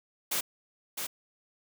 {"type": "noise with echo", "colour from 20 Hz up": "white", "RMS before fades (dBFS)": -30, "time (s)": [0.31, 0.41], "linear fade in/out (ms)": 10, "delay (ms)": 660, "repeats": 1, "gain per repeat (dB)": -5, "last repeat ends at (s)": 1.07, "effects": ["high-pass 200 Hz 12 dB/octave"]}